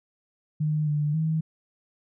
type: tone with pitch steps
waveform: sine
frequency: 152.7 / 148.6 / 158.8 Hz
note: D#3 / D3 / D#3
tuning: -32 / +21 / +36 cents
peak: -22 dBFS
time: 0.6-1.41 s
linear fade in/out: 10 ms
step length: 270 ms
effects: none